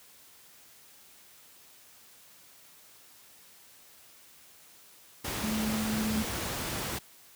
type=tone in noise; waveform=sine; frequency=216.9 Hz; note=A3; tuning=25 cents flat; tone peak=-29 dBFS; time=5.43-6.23 s; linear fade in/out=10 ms; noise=pink; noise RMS=-34 dBFS; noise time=5.24-6.99 s; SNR=+2 dB; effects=white hiss -56 dBFS RMS until 7.35 s + high-pass 60 Hz 12 dB/octave